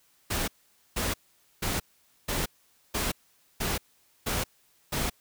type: noise bursts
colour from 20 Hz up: pink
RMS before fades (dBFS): -29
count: 8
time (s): 0.3-5.1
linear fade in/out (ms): 10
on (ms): 180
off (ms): 480
effects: white hiss -65 dBFS RMS until 5.2 s